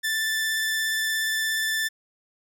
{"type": "tone with vibrato", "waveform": "sawtooth", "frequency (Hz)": 1764, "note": "A6", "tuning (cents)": 4, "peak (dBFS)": -20, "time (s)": [0.03, 1.89], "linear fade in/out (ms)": 20, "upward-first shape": "sine", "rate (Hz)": 17, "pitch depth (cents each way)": 12, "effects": []}